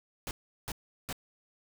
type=noise bursts; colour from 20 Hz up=pink; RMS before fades=-37 dBFS; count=3; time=0.27-1.127 s; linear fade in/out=0 ms; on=39 ms; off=370 ms; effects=none